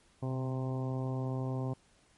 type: harmonic tone with a mistuned harmonic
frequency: 130.81 Hz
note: C3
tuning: in tune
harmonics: 1 / 2 / 3 / 4 / 5 / 6 / 7 / 8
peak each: -33 / -39 / -43 / -45 / -47 / -49 / -50 / -51 dBFS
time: 0.22-1.74 s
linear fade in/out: 10 ms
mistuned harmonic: 1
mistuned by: -35 cents
effects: pink hiss -66 dBFS RMS until 2.17 s + MP3 48 kbps